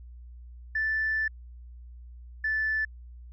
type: tone pair in turn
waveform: sine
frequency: 1759 / 1751.5 Hz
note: A6 / A6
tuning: -1 / -8 cents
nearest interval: unison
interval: 7 cents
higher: first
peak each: -24 dBFS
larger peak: neither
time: 0.75-1.28 / 2.44-2.85 s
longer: first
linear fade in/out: 5 ms
effects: tanh soft clip ceiling -20 dBFS + added 60 Hz sine -43 dBFS peak until 3.32 s